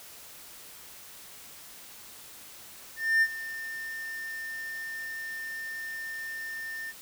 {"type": "tone with ADSR envelope", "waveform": "triangle", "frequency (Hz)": 1800, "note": "A6", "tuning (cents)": 39, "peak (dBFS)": -17, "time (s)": [2.96, 6.93], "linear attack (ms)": 260, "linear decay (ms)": 51, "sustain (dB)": -16, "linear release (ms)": 39, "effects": ["white hiss -48 dBFS RMS until 7.01 s"]}